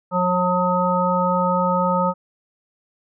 harmonic tone, 180.4 Hz, F#3, 44 cents flat, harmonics 1 / 3 / 5 / 7, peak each -22 / -22 / -22 / -22 dBFS, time 0.11-2.14 s, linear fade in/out 50 ms, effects none

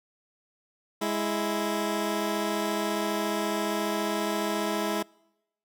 15% pulse tone pair together, 208.2 / 329.6 Hz, G#3 / E4, +5 / 0 cents, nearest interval minor sixth, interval 795 cents, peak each -23 dBFS, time 1.01-5.03 s, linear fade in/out 10 ms, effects noise-tail reverb RT60 0.9 s tail -26 dB re dry

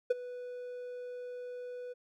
triangle tone with ADSR envelope, 493.9 Hz, B4, in tune, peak -20 dBFS, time 0.1-1.94 s, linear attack 9 ms, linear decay 22 ms, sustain -18 dB, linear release 21 ms, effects none

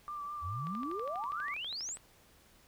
sine tone with vibrato, 1174.7 Hz, D6, in tune, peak -38 dBFS, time 0.08-1.54 s, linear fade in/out 0 ms, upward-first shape triangle, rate 4.8 Hz, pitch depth 36 cents each way
sine exponential sweep, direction up, 75 to 8620 Hz, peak -37 dBFS, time 0.41-1.98 s, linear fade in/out 50 ms
click train, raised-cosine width 0.3 ms, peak -33 dBFS, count 17, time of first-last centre 0.67-1.971 s, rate 12.3 Hz
effects pink hiss -63 dBFS RMS until 2.67 s

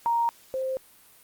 sine tone pair in turn, 934 / 524.2 Hz, A#5 / C5, +3 / +3 cents, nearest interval minor seventh, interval 1000 cents, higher first, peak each -21 / -26 dBFS, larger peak first, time 0.06-0.29 / 0.54-0.77 s, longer neither, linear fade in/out 0 ms, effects white hiss -55 dBFS RMS until 1.23 s + Opus 48 kbps

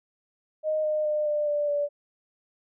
sine tone with pitch steps, 620 / 611.8 / 603.7 / 595.8 / 587.9 / 580.2 Hz, D#5 / D#5 / D5 / D5 / D5 / D5, -6 / -29 / +48 / +25 / +2 / -21 cents, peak -23 dBFS, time 0.63-1.89 s, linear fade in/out 50 ms, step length 210 ms, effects none

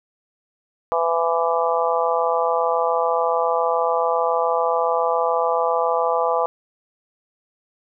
harmonic tone, 167.1 Hz, E3, 24 cents sharp, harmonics 3 / 4 / 5 / 6 / 7, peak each -22 / -23 / -24 / -25 / -25 dBFS, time 0.92-6.46 s, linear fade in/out 0 ms, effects none

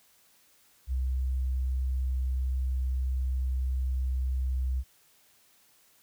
sine tone, 64.4 Hz, C2, 27 cents flat, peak -26 dBFS, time 0.87-4.84 s, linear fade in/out 50 ms, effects white hiss -63 dBFS RMS until 6.02 s

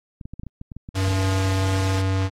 clicks, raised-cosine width 5 ms, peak -23 dBFS, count 12, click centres 0.212 / 0.255 / 0.336 / 0.396 / 0.434 / 0.467 / 0.614 / 0.718 / 0.766 / 0.889 / 1.08 / 1.124 s
square tone, 95.5 Hz, G2, 45 cents flat, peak -20 dBFS, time 0.94-2.3 s, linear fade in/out 50 ms
white noise, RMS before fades -31 dBFS, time 0.95-2.02 s, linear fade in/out 5 ms
effects low-pass 6000 Hz 12 dB/octave + AAC 48 kbps

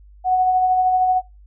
sine tone with tremolo, 740 Hz, F#5, in tune, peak -12 dBFS, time 0.24-1.22 s, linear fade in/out 50 ms, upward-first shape sine, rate 13 Hz, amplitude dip 30%, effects noise-tail reverb RT60 0.2 s tail -20 dB re dry + added 50 Hz sine -43 dBFS peak until 1.46 s

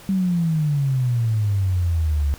sine exponential sweep, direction down, 195.6 to 69.3 Hz, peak -17 dBFS, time 0.09-2.34 s, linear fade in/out 0 ms, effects pink hiss -44 dBFS RMS until 2.38 s

